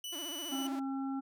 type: tone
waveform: sawtooth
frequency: 2970 Hz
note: F#7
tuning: 6 cents sharp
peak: -36 dBFS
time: 0.04-0.67 s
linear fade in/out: 2 ms
type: tone with vibrato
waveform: sawtooth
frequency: 315.1 Hz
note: D#4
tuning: 22 cents sharp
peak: -40 dBFS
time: 0.12-0.8 s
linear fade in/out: 10 ms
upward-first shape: sine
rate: 15 Hz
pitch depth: 200 cents each way
type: harmonic tone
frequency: 270 Hz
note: C#4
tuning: 45 cents flat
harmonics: 1 / 3 / 5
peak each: -34 / -44 / -48 dBFS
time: 0.51-1.21 s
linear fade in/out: 20 ms
effects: none

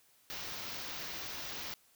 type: band-stop noise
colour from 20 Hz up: white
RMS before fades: -42 dBFS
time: 0.3-1.74 s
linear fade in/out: 0 ms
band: 6200 to 16000 Hz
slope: 48 dB/octave
effects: white hiss -67 dBFS RMS until 1.95 s

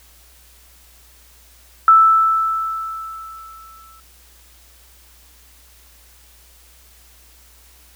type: tone with exponential decay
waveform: sine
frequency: 1318.5 Hz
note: E6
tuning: in tune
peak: -5 dBFS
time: 1.88-4 s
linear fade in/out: 1 ms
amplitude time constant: 460 ms
effects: added 60 Hz sine -50 dBFS peak until 7.95 s + white hiss -50 dBFS RMS until 7.95 s

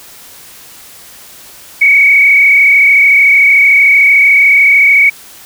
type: tone with frequency modulation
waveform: sine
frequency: 2243 Hz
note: C#7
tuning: 20 cents sharp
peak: -3 dBFS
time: 1.81-5.1 s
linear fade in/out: 10 ms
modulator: 33.5 Hz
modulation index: 1.7
effects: white hiss -35 dBFS RMS until 5.45 s

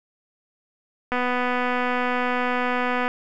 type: click train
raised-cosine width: 0.5 ms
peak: -10 dBFS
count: 487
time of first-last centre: 1.12-3.08 s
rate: 248 Hz
effects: none

